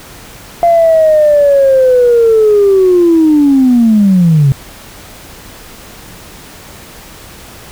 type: linear sweep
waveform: sine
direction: down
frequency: 690 to 132.6 Hz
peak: -3 dBFS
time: 0.63-4.52 s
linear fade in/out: 0 ms
effects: tanh soft clip ceiling 0 dBFS + pink hiss -33 dBFS RMS until 7.71 s